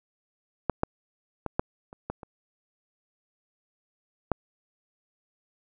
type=clicks; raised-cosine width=1 ms; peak=-9 / -9 / -16 / -9 / -30 / -17 / -27 / -9 dBFS; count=8; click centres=0.697 / 0.834 / 1.463 / 1.595 / 1.929 / 2.1 / 2.232 / 4.317 s; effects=none